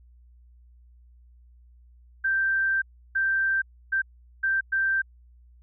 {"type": "tone bursts at uneven times", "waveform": "sine", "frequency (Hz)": 1568, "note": "G6", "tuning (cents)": 0, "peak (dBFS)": -21, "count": 5, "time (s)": [[2.24, 2.82], [3.15, 3.62], [3.92, 4.02], [4.43, 4.61], [4.72, 5.02]], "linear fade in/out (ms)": 10, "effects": ["added 60 Hz sine -51 dBFS peak until 5.62 s"]}